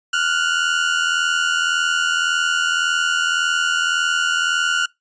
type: tone pair together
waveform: 30% pulse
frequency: 1400 / 1481.8 Hz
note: F6 / F#6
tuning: +4 / +2 cents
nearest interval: minor second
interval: 98 cents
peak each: -17 dBFS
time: 0.13-4.86 s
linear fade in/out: 5 ms
effects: noise-tail reverb RT60 0.2 s tail -26 dB re dry + resampled to 16000 Hz